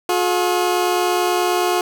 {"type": "tone pair together", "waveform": "20% pulse", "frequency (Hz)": [358.5, 427.8], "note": ["F4", "A4"], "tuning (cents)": [45, -49], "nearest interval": "minor third", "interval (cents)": 306, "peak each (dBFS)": [-12, -18], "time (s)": [0.09, 1.81], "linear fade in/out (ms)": 2, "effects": []}